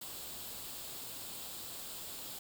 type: noise with comb filter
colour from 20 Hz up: white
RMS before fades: -45 dBFS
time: 0.01-2.39 s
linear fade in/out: 5 ms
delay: 0.25 ms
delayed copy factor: +0.5
effects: none